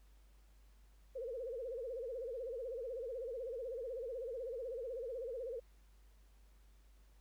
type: tone with vibrato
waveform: sine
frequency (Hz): 490.8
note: B4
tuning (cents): -11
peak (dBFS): -40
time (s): 1.15-5.6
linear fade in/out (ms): 10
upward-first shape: sine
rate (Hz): 16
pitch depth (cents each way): 160
effects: added 50 Hz sine -61 dBFS peak until 7.2 s + pink hiss -74 dBFS RMS until 7.2 s